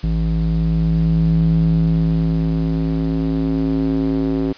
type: tone with band-pass filter sweep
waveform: square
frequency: 54.4 Hz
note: A1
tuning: 19 cents flat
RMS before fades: -17 dBFS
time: 0.03-4.53 s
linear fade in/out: 10 ms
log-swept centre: 120 to 310 Hz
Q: 3.2
effects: white hiss -41 dBFS RMS until 4.57 s + resampled to 11025 Hz